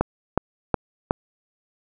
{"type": "click train", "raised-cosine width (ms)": 1, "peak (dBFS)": -4, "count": 4, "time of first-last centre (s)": [0.01, 1.109], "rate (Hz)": 2.73, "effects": []}